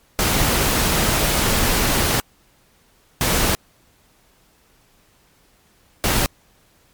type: noise bursts at uneven times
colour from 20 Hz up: pink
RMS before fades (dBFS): -18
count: 3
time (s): 0.19-2.2 / 3.21-3.55 / 6.04-6.26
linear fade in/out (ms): 0
effects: pink hiss -57 dBFS RMS until 6.93 s + MP3 96 kbps